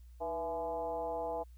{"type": "tone with frequency modulation", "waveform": "sine", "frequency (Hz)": 666, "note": "E5", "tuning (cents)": 18, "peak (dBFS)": -34, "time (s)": [0.2, 1.44], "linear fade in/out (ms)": 20, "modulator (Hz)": 177, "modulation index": 1.3, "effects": ["added 60 Hz sine -51 dBFS peak until 1.57 s", "white hiss -74 dBFS RMS until 1.57 s"]}